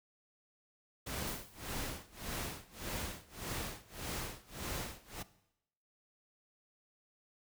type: noise with tremolo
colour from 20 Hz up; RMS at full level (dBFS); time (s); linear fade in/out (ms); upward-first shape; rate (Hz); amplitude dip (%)
pink; -39; 1.06-5.23; 10; sine; 1.7; 95
type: noise with exponential decay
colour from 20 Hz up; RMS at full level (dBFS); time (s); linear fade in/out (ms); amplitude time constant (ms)
blue; -42; 1.27-1.73; 5; 100
effects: noise-tail reverb RT60 0.8 s tail -17 dB re dry